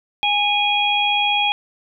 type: harmonic tone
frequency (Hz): 825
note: G#5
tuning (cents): -12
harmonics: 1 / 3 / 4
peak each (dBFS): -20 / -20 / -20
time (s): 0.23-1.52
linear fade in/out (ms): 0
effects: none